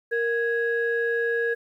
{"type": "tone pair together", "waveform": "sine", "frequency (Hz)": [466.2, 1660], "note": ["A#4", "G#6"], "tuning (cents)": [0, -1], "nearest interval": "octave + minor seventh", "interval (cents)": 2199, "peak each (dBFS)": [-23, -25], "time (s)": [0.11, 1.55], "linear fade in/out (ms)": 20, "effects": ["tanh soft clip ceiling -15 dBFS", "10-bit"]}